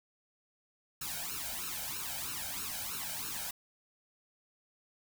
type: noise with flanger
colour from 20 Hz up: white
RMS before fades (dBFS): -39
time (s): 1.01-3.51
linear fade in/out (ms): 5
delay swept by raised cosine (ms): 0.73 to 1.33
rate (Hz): 3.1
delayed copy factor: +0.95
effects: none